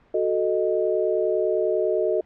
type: chord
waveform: sine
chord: D# diminished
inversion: first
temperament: equal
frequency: 370 / 440 / 622.3 Hz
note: F#4 / A4 / D#5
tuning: 0 / 0 / 0 cents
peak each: -24 dBFS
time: 0.14-2.21 s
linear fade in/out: 5 ms
effects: pink hiss -58 dBFS RMS until 2.25 s + low-pass 2000 Hz 12 dB/octave